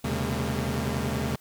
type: tone cluster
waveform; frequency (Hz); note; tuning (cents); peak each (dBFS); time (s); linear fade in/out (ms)
sawtooth; 79.1 / 126.6 / 137.4 / 202.9 / 226.8; D#2 / B2 / C#3 / G#3 / A#3; +29 / +43 / -15 / -40 / -47; -29; 0.04-1.36; 5
effects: white hiss -58 dBFS RMS until 1.4 s